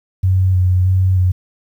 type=tone with vibrato; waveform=sine; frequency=92.5 Hz; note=F#2; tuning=in tune; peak=-10 dBFS; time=0.23-1.32 s; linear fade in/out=10 ms; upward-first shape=square; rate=1.6 Hz; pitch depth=20 cents each way; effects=8-bit